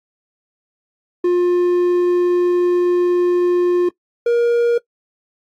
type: tone pair in turn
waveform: triangle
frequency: 354.4 / 473.1 Hz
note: F4 / A#4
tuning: +25 / +26 cents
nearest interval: perfect fourth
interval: 501 cents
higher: second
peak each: -10 dBFS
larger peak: neither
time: 1.24-3.89 / 4.26-4.78 s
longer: first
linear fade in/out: 5 ms
effects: noise-tail reverb RT60 0.1 s tail -21 dB re dry + AAC 48 kbps